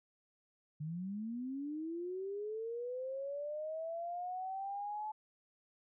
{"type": "linear sweep", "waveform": "sine", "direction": "up", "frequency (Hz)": [146.83, 864], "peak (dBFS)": -38, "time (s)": [0.8, 5.12], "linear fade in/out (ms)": 10, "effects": []}